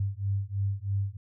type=beating tone pair; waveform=sine; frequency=97.6 / 100.7 Hz; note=G2 / G2; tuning=-7 / +47 cents; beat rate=3.1 Hz; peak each=-30 dBFS; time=0-1.17 s; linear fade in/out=5 ms; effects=none